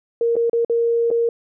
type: tone with dropouts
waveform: sine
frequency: 466.2 Hz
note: A#4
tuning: in tune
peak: -15 dBFS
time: 0.21-1.29 s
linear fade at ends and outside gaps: 2 ms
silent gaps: 0.356-0.365 / 0.497-0.531 / 0.648-0.697 / 1.104-1.112 s
effects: none